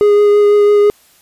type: tone with vibrato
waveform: triangle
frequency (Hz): 412.9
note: G#4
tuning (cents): -10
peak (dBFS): -4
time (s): 0.01-0.9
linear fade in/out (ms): 0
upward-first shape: triangle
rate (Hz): 6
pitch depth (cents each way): 13
effects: white hiss -49 dBFS RMS until 1.21 s + resampled to 32000 Hz